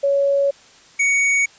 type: tone pair in turn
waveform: sine / square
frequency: 559 / 2236 Hz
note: C#5 / C#7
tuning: +14 / +14 cents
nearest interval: 2 octaves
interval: 2400 cents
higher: second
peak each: -14 / -15 dBFS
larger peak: first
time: 0.03-0.51 / 0.99-1.46 s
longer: first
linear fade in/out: 10 ms
effects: white hiss -48 dBFS RMS until 1.58 s + resampled to 16000 Hz